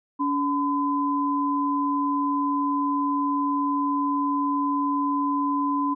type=tone pair together; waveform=sine; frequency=284.5 / 1013.8 Hz; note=C#4 / B5; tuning=+45 / +45 cents; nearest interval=octave + minor seventh; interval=2200 cents; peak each=-24 dBFS; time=0.19-5.95 s; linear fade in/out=20 ms; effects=none